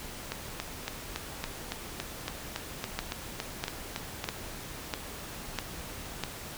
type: two click trains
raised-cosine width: 0.2 ms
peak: -15 / -13 dBFS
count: 15 / 6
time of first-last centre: 0.32-4.242 / 2.99-6.237 s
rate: 3.57 / 1.54 Hz
effects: pink hiss -42 dBFS RMS until 6.57 s